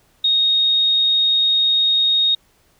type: tone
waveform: sine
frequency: 3729 Hz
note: A#7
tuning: in tune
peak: -13 dBFS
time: 0.24-2.35 s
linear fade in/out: 5 ms
effects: pink hiss -58 dBFS RMS until 2.79 s